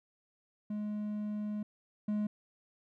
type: tone pair in turn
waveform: triangle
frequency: 210 / 210 Hz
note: G#3 / G#3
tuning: +19 / +19 cents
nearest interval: unison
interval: 0 cents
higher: neither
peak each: -32 / -28 dBFS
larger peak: second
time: 0.7-1.63 / 2.08-2.27 s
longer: first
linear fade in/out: 5 ms
effects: none